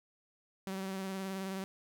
sawtooth tone with vibrato, 191.6 Hz, G3, 39 cents flat, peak -33 dBFS, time 0.67-1.64 s, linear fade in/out 0 ms, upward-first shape triangle, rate 19 Hz, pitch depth 31 cents each way, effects none

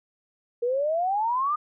sine exponential sweep, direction up, 466.2 to 1240 Hz, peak -22 dBFS, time 0.62-1.56 s, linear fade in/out 10 ms, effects none

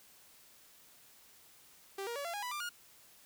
sawtooth tone with pitch steps, 392 / 471.6 / 567.3 / 682.5 / 821.1 / 987.8 / 1188.3 / 1429.6 Hz, G4 / A#4 / C#5 / F5 / G#5 / B5 / D6 / F6, 0 / +20 / +40 / -40 / -20 / 0 / +20 / +40 cents, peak -34 dBFS, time 1.98-2.692 s, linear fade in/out 5 ms, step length 89 ms, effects white hiss -61 dBFS RMS until 3.25 s

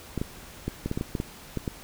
clicks, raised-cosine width 3 ms, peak -15 dBFS, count 11, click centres 0.177 / 0.215 / 0.68 / 0.86 / 0.914 / 0.975 / 1.011 / 1.152 / 1.201 / 1.573 / 1.678 s, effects pink hiss -46 dBFS RMS until 1.83 s

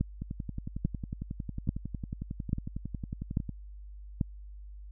two click trains, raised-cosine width 5 ms, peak -23 / -15 dBFS, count 37 / 6, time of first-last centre 0.22-3.493 / 0.01-4.212 s, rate 11 / 1.19 Hz, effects added 50 Hz sine -43 dBFS peak until 4.91 s

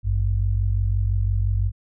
sine tone pair together, 52.14 / 98 Hz, G#1 / G2, +8 / 0 cents, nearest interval major seventh, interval 1092 cents, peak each -21 dBFS, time 0.03-1.72 s, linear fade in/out 50 ms, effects none

